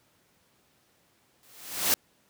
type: noise with exponential growth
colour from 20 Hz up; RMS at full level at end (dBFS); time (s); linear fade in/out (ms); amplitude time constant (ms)
white; -21; 1.43-1.94; 0; 110
effects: pink hiss -66 dBFS RMS until 2.29 s + high-pass 100 Hz 12 dB/octave